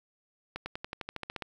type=accelerating click train; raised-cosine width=0.3 ms; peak=-20 dBFS; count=12; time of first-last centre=0.56-1.422 s; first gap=100 ms; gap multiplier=0.95; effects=9-bit